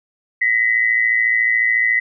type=tone pair together; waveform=sine; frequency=1900 / 2014 Hz; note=A#6 / B6; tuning=+33 / +33 cents; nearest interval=minor second; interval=100 cents; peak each=-18 / -15 dBFS; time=0.41-2 s; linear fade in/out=10 ms; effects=none